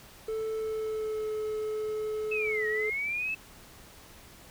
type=tone with pitch glide; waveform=triangle; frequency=440 to 430.2 Hz; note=A4 to A4; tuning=0 to -39 cents; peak=-28 dBFS; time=0.28-2.9 s; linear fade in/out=5 ms; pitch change=-39 cents; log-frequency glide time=0.53-1.34 s
type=linear two-way sweep; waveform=sine; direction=down then up; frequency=2637 to 1867 to 2637 Hz; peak=-29 dBFS; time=2.31-3.35 s; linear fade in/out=10 ms; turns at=2.67 s
effects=pink hiss -52 dBFS RMS until 4.5 s